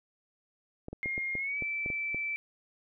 clicks, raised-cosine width 2 ms, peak -26 dBFS, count 9, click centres 0.884 / 0.93 / 1.059 / 1.179 / 1.353 / 1.623 / 1.861 / 1.902 / 2.146 s
sine tone with pitch glide, 2131 to 2324 Hz, C7 to D7, +31 to -19 cents, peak -31 dBFS, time 1.03-2.36 s, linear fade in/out 0 ms, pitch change +150 cents, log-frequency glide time 1.37-1.61 s
effects none

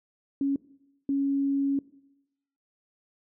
sine tone bursts at uneven times, 277.2 Hz, C#4, in tune, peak -23 dBFS, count 2, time 0.41-0.56 / 1.09-1.79 s, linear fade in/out 2 ms, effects noise-tail reverb RT60 0.9 s tail -20 dB re dry

